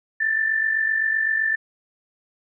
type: tone with amplitude modulation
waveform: sine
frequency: 1771 Hz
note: A6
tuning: 11 cents sharp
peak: -16 dBFS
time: 0.2-1.56 s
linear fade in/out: 10 ms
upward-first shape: sine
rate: 47.8 Hz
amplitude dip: 60%
effects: none